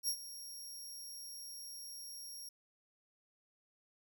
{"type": "tone with ADSR envelope", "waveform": "20% pulse", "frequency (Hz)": 5588, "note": "F8", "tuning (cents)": 0, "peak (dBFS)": -26, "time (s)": [0.03, 2.49], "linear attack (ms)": 53, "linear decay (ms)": 74, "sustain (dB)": -15, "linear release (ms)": 4, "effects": []}